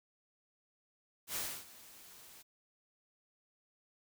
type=noise with ADSR envelope; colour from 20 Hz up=white; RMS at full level=-37 dBFS; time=1.27-2.43 s; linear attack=91 ms; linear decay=280 ms; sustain=-19 dB; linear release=18 ms; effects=none